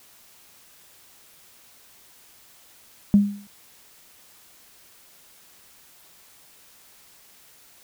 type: tone with exponential decay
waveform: sine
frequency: 202.8 Hz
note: G#3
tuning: 41 cents flat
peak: -8 dBFS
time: 3.14-3.47 s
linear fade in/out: 0 ms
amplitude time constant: 71 ms
effects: tanh soft clip ceiling -5 dBFS + white hiss -53 dBFS RMS until 7.83 s